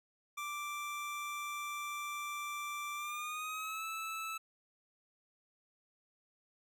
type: tone with pitch glide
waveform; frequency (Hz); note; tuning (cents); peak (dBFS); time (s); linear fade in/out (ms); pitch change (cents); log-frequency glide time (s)
25% pulse; 1174.7 to 1311; D6 to E6; 0 to -10; -35; 0.37-4.38; 10; +190; 2.95-3.85
effects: none